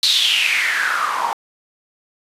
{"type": "noise with band-pass filter sweep", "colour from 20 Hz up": "white", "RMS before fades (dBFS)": -18, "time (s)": [0.03, 1.33], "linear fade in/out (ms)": 0, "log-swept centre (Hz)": [4200, 870], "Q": 7.3, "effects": ["resampled to 32000 Hz"]}